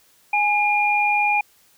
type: tone pair together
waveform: sine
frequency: 830.6 / 2414 Hz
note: G#5 / D7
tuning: 0 / +47 cents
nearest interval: octave + tritone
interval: 1847 cents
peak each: -19 dBFS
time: 0.33-1.41 s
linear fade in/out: 5 ms
effects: white hiss -57 dBFS RMS until 1.77 s